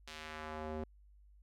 square tone with band-pass filter sweep, 77.78 Hz, D#2, in tune, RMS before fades -44 dBFS, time 0.07-0.84 s, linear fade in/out 5 ms, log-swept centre 4000 to 380 Hz, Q 0.92, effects added 50 Hz sine -59 dBFS peak until 1.42 s

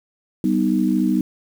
sine chord, G augmented, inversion none, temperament equal with one note detuned, 193.63 / 246.9 / 311.1 Hz, G3 / B3 / D#4, -21 / 0 / 0 cents, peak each -20 dBFS, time 0.44-1.21 s, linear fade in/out 2 ms, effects 7-bit

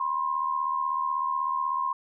sine tone pair together, 986.8 / 1063 Hz, B5 / C6, -2 / +27 cents, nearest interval minor second, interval 129 cents, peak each -31 / -26 dBFS, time 0-1.93 s, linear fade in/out 5 ms, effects none

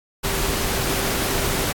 sine tone in noise, 391 Hz, G4, 4 cents flat, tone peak -32 dBFS, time 0.23-1.68 s, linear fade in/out 20 ms, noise pink, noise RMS -23 dBFS, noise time 0.23-1.73 s, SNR -12 dB, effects AAC 64 kbps

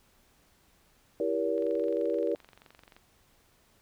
sine chord, E diminished seventh, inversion none, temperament just, 329.6 / 395.6 / 474.7 / 569.6 Hz, E4 / G4 / Bb4 / Db5, 0 / +16 / +31 / +47 cents, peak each -33 / -33 / -30 / -32 dBFS, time 1.2-2.35 s, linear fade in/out 2 ms
click train, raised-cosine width 0.3 ms, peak -36 dBFS, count 33, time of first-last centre 1.58-2.965 s, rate 23.1 Hz
effects pink hiss -65 dBFS RMS until 3.81 s

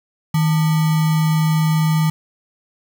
sine tone with sample-and-hold, 157.6 Hz, D#3, 23 cents sharp, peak -13 dBFS, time 0.34-2.1 s, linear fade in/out 5 ms, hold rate 1050 Hz, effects none

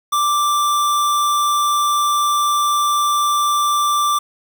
square tone, 1176 Hz, D6, 2 cents sharp, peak -15 dBFS, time 0.12-4.19 s, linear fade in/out 10 ms, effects 7-bit

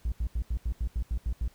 triangle tone bursts, 57 Hz, A#1, 38 cents flat, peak -23 dBFS, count 10, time 0.05-1.48 s, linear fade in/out 5 ms, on 71 ms, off 80 ms, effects tanh soft clip ceiling -20 dBFS + pink hiss -61 dBFS RMS until 1.54 s

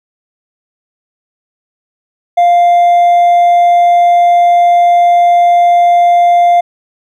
sine tone with hard clipping, 698.5 Hz, F5, in tune, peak -5 dBFS, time 2.37-6.61 s, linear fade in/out 10 ms, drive 2 dB, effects none

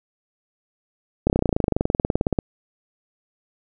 slowing click train, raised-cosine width 2 ms, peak -5 dBFS, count 27, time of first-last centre 1.27-2.388 s, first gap 29 ms, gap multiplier 1.03, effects none

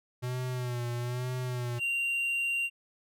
square tone with vibrato, 123.47 Hz, B2, in tune, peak -32 dBFS, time 0.22-1.8 s, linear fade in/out 20 ms, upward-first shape sine, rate 1.1 Hz, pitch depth 51 cents each way
triangle tone, 2767 Hz, F7, 17 cents flat, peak -26 dBFS, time 1.78-2.7 s, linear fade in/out 50 ms
effects none

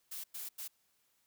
blue noise bursts at uneven times, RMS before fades -43 dBFS, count 3, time 0.11-0.24 / 0.34-0.49 / 0.58-0.68 s, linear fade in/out 10 ms, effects white hiss -75 dBFS RMS until 1.26 s

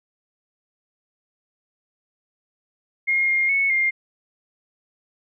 sine tone with pitch steps, 2138 / 2126 / 2206 / 2115 Hz, C7 / C7 / C#7 / C7, +37 / +27 / -9 / +18 cents, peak -17 dBFS, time 3.07-3.91 s, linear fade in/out 20 ms, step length 210 ms, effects none

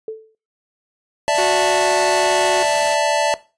sine tone with exponential decay, 440 Hz, A4, in tune, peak -21 dBFS, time 0.08-0.35 s, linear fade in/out 2 ms, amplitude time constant 58 ms
square chord, D suspended second, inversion none, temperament just, 587.3 / 660.7 / 881 Hz, D5 / E5 / A5, 0 / +4 / +2 cents, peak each -20 dBFS, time 1.28-3.34 s, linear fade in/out 0 ms
white noise, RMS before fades -29 dBFS, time 1.34-2.95 s, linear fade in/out 10 ms
sawtooth tone, 367.2 Hz, F#4, 13 cents flat, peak -16 dBFS, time 1.38-2.63 s, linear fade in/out 5 ms
effects noise-tail reverb RT60 0.3 s tail -18 dB re dry + resampled to 22050 Hz

